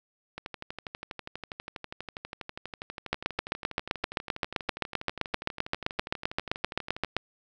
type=two click trains; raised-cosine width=0.3 ms; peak=-21 / -10 dBFS; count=83 / 32; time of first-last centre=0.38-7.047 / 3.13-7.166 s; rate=12.3 / 7.68 Hz; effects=none